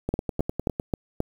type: two click trains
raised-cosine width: 2 ms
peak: -10 / -13 dBFS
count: 5 / 8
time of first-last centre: 0.14-1.204 / 0.09-0.799 s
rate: 3.76 / 9.88 Hz
effects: 7-bit